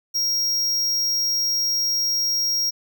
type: tone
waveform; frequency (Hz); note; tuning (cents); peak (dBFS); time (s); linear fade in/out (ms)
square; 5600; F8; +4; -20; 0.14-2.71; 20
effects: none